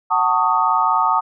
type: chord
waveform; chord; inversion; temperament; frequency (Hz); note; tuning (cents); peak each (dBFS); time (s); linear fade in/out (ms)
sine; D# half-diminished seventh; first; just; 746.7 / 896 / 1120.1 / 1244.5; F#5 / A5 / C#6 / D#6; +16 / +31 / +18 / 0; -22 / -18 / -21 / -18; 0.1-1.21; 20
effects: none